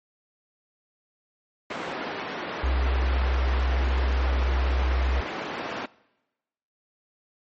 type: band-pass noise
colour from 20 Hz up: pink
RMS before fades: -33 dBFS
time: 1.7-5.86 s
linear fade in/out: 5 ms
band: 280 to 2400 Hz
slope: 12 dB/octave
type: tone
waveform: sine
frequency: 64.2 Hz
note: C2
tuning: 32 cents flat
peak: -21 dBFS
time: 2.63-5.21 s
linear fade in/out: 10 ms
effects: noise-tail reverb RT60 1.0 s tail -22 dB re dry + MP3 32 kbps